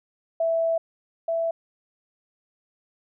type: tone pair in turn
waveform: sine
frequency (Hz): 659.3 / 662.6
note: E5 / E5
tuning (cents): 0 / +9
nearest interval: unison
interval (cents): 9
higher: second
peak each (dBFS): -20 / -22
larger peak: first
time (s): 0.4-0.78 / 1.28-1.51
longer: first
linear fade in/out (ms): 5
effects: none